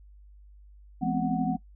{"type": "tone cluster", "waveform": "sine", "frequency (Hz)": [170.8, 213.1, 250, 262.4, 741], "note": ["F3", "G#3", "B3", "C4", "F#5"], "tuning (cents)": [-38, 45, 21, 5, 2], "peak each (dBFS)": -31, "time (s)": [1.01, 1.57], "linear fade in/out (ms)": 20, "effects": ["noise-tail reverb RT60 0.1 s tail -18 dB re dry", "added 50 Hz sine -49 dBFS peak until 1.75 s"]}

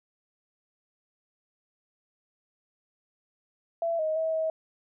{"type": "tone with pitch steps", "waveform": "sine", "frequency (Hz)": [670, 627, 643, 639], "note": ["E5", "D#5", "E5", "D#5"], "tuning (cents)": [28, 13, -43, 46], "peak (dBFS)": -25, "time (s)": [3.82, 4.5], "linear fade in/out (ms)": 2, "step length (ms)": 170, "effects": []}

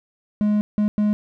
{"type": "tone bursts at uneven times", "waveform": "triangle", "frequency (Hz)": 209.4, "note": "G#3", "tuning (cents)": 15, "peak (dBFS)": -14, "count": 3, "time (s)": [[0.41, 0.61], [0.78, 0.88], [0.98, 1.13]], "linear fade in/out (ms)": 0, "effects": []}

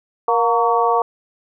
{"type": "tone cluster", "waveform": "sine", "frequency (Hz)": [470.8, 711, 919, 1129], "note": ["A#4", "F5", "A#5", "C#6"], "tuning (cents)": [17, 31, -25, 31], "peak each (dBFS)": -19, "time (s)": [0.28, 1.02], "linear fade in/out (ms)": 2, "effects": []}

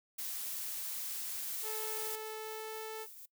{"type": "noise", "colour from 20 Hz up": "blue", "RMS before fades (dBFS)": -40, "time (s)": [0.18, 2.16], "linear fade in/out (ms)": 10}
{"type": "noise with tremolo", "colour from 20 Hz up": "violet", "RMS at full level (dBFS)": -49, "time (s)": [1.46, 3.26], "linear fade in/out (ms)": 10, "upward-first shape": "triangle", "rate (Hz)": 4, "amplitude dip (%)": 40}
{"type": "tone with pitch glide", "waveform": "sawtooth", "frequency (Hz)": [436, 439], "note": ["A4", "A4"], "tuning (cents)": [-16, -4], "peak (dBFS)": -37, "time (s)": [1.62, 3.07], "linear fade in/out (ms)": 50, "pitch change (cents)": 12, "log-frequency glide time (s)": [2.37, 2.8]}
{"effects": ["noise-tail reverb RT60 0.1 s tail -20 dB re dry"]}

